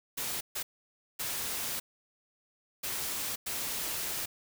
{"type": "noise bursts at uneven times", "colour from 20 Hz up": "white", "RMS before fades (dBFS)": -35, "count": 5, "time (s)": [[0.17, 0.41], [0.55, 0.63], [1.19, 1.8], [2.83, 3.36], [3.46, 4.26]], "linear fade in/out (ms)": 10, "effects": []}